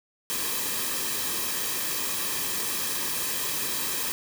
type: noise with comb filter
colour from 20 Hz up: white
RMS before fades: -29 dBFS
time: 0.3-4.12 s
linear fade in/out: 0 ms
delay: 1.4 ms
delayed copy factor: -0.6
effects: none